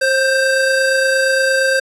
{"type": "tone pair together", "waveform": "square", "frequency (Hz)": [532.2, 1568], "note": ["C5", "G6"], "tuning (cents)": [29, 0], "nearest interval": "octave + perfect fifth", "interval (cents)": 1871, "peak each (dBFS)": -16, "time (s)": [0.01, 1.8], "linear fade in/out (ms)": 10, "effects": ["low-pass 10000 Hz 12 dB/octave"]}